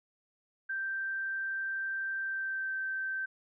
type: tone with pitch glide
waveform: sine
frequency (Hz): 1568 to 1553.6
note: G6 to G6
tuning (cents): 0 to -16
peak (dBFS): -32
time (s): 0.69-3.26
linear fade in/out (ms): 10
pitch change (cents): -16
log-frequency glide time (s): 2.22-2.73
effects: none